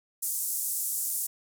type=band-pass noise; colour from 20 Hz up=white; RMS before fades=-31 dBFS; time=0.22-1.27 s; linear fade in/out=10 ms; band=7400 to 14000 Hz; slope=24 dB/octave; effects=none